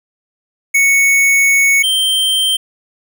square tone pair in turn, 2217 / 3135 Hz, C#7 / G7, 0 / -1 cents, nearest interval tritone, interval 599 cents, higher second, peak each -9 / -12 dBFS, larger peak first, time 0.74-1.83 / 1.83-2.57 s, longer first, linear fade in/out 10 ms, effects none

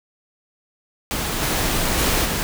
pink noise with level steps, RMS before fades -24 / -21 / -19 / -23 dBFS, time 1.11-2.43 s, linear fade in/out 0 ms, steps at 1.41 / 1.97 / 2.24 s, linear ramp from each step 20 ms, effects none

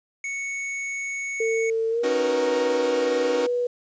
square tone, 2217 Hz, C#7, in tune, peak -28 dBFS, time 0.24-1.7 s, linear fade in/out 2 ms
sine tone with pitch glide, 450.2 to 488.1 Hz, A4 to B4, +40 to -20 cents, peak -21 dBFS, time 1.4-3.67 s, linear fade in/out 5 ms, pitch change +140 cents, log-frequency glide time 1.9-2.08 s
sawtooth chord, D# minor seventh, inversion third, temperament equal with one note detuned, 273.5 / 311.1 / 370 / 466.2 Hz, C#4 / D#4 / F#4 / A#4, -23 / 0 / 0 / 0 cents, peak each -27 dBFS, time 2.03-3.47 s, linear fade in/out 10 ms
effects resampled to 16000 Hz + 9-bit

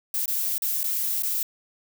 violet noise with dropouts, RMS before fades -26 dBFS, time 0.14-1.43 s, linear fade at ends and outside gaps 2 ms, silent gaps 0.258-0.279 / 0.581-0.621 / 0.832-0.841 / 1.223-1.232 s, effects none

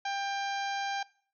harmonic tone, 794 Hz, G5, 22 cents sharp, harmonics 1 / 2 / 3 / 4 / 5 / 6 / 7 / 8, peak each -32 / -38 / -42 / -44 / -46 / -48 / -49 / -50 dBFS, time 0.05-1.03 s, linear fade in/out 5 ms, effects noise-tail reverb RT60 0.5 s tail -22 dB re dry

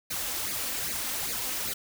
white noise with flanger, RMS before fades -32 dBFS, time 0.1-1.74 s, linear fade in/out 10 ms, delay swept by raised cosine 0.44 to 3.94 ms, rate 2.5 Hz, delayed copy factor +0.7, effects none

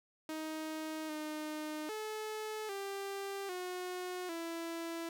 sawtooth tone with pitch steps, 313.6 / 306.3 / 431.6 / 394.8 / 362.9 / 333 Hz, D#4 / D#4 / A4 / G4 / F#4 / E4, +14 / -27 / -33 / +12 / -34 / +18 cents, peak -35 dBFS, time 0.29-5.09 s, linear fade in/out 2 ms, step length 800 ms, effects none

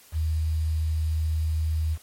sine tone with quantisation, 79 Hz, D#2, 27 cents sharp, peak -22 dBFS, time 0.12-1.98 s, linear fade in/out 50 ms, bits 8, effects white hiss -53 dBFS RMS until 2.02 s + MP3 64 kbps

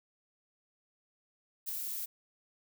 violet noise with ADSR envelope, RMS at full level -35 dBFS, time 1.66-2.06 s, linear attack 27 ms, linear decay 7 ms, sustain -3 dB, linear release 13 ms, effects none

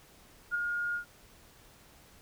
sine tone with ADSR envelope, 1425 Hz, F6, 34 cents sharp, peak -26 dBFS, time 0.51-1.05 s, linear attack 35 ms, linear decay 16 ms, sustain -4 dB, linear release 100 ms, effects pink hiss -58 dBFS RMS until 2.21 s

